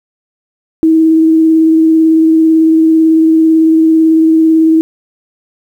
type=tone with vibrato; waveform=sine; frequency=320.9 Hz; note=E4; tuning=46 cents flat; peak=-4 dBFS; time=0.83-4.81 s; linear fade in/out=0 ms; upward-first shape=sine; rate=18 Hz; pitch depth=14 cents each way; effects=7-bit